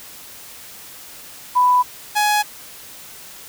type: tone pair in turn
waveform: sine / sawtooth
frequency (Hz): 993 / 837.9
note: B5 / G#5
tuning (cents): +9 / +15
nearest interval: minor third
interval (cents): 294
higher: first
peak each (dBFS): -11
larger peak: neither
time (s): 1.55-1.83 / 2.15-2.43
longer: neither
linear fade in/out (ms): 20
effects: white hiss -39 dBFS RMS until 3.48 s